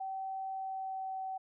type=tone with pitch glide; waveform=sine; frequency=768 to 761.8 Hz; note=G5 to G5; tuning=-36 to -50 cents; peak=-36 dBFS; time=0-1.38 s; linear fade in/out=10 ms; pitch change=-14 cents; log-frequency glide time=0.51-1.23 s; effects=none